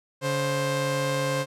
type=tone pair together; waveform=sawtooth; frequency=141.7 / 526.7 Hz; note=C#3 / C5; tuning=+38 / +11 cents; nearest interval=octave + major seventh; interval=2273 cents; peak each=-24 / -22 dBFS; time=0.21-1.46 s; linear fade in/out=50 ms; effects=low-pass 11000 Hz 12 dB/octave